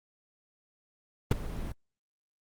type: noise with ADSR envelope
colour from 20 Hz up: brown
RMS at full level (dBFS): -18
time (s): 1.31-1.72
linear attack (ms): 4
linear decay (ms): 17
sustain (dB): -18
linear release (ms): 3
effects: Opus 24 kbps